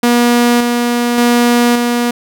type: tone with tremolo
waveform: sawtooth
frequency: 240 Hz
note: B3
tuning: 49 cents flat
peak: -4 dBFS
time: 0.03-2.11 s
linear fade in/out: 5 ms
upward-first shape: square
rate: 0.87 Hz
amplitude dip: 35%
effects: none